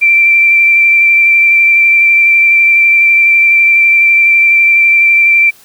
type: tone with vibrato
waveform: sine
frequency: 2349 Hz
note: D7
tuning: in tune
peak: -4 dBFS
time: 0.01-5.51 s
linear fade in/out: 20 ms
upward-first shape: sine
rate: 12 Hz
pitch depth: 13 cents each way
effects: white hiss -42 dBFS RMS until 5.64 s